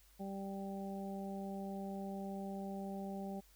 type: harmonic tone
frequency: 195.7 Hz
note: G3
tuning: 3 cents flat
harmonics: 1 / 2 / 3 / 4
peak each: -42 / -49 / -50 / -49 dBFS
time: 0.19-3.41 s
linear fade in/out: 20 ms
effects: added 50 Hz sine -65 dBFS peak until 3.55 s + white hiss -68 dBFS RMS until 3.55 s